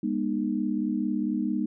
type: tone cluster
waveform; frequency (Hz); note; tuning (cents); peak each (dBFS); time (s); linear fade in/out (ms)
sine; 203.8 / 241.6 / 306.1; G#3 / B3 / D#4; -32 / -38 / -28; -29; 0.03-1.66; 5
effects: none